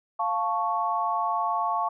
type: chord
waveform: sine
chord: F augmented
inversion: none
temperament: equal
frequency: 698.5 / 880 / 1108.7 Hz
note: F5 / A5 / C#6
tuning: 0 / 0 / 0 cents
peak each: -29 / -28 / -27 dBFS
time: 0.19-1.89 s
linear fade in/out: 10 ms
effects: none